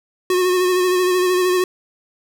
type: tone with vibrato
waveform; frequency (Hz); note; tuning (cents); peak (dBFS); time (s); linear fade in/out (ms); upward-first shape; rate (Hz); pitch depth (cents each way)
square; 364.5; F#4; -26; -15; 0.3-1.64; 2; sine; 13; 30
effects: none